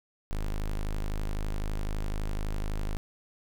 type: tone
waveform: square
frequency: 25.96 Hz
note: G#0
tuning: in tune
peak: -29 dBFS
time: 0.31-2.97 s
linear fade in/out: 0 ms
effects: none